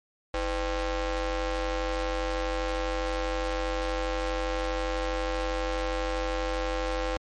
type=ring-modulated tone; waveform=sawtooth; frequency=277.2 Hz; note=C#4; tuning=in tune; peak=-20 dBFS; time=0.34-7.17 s; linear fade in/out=2 ms; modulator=231 Hz; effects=low-pass 5000 Hz 12 dB/octave + MP3 48 kbps